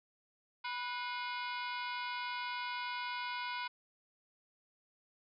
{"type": "harmonic tone with a mistuned harmonic", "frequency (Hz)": 491.7, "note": "B4", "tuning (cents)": -8, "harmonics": [2, 3, 4, 5, 6, 7, 8, 9, 10], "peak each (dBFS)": [-40, -44, -46, -48, -50, -51, -52, -53, -54], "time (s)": [0.64, 3.68], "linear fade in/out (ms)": 10, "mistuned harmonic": 4, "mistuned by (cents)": 150, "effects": []}